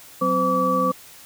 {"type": "tone cluster", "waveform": "sine", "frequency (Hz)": [184.5, 260.6, 513, 1150], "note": ["F#3", "C4", "C5", "D6"], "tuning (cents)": [-5, -7, -34, -37], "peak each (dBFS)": [-26, -26, -23, -20], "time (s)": [0.21, 0.92], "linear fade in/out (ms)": 10, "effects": ["white hiss -45 dBFS RMS until 1.25 s"]}